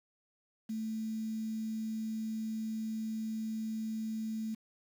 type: tone with quantisation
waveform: sine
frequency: 220 Hz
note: A3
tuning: in tune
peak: -34 dBFS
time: 0.69-4.55 s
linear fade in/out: 10 ms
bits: 9
effects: none